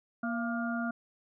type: harmonic tone with a mistuned harmonic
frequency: 236 Hz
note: A#3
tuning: 22 cents sharp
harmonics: 1 / 3 / 5 / 6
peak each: -32 / -38 / -44 / -37 dBFS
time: 0.23-0.91 s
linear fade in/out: 5 ms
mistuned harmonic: 3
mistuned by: -59 cents
effects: none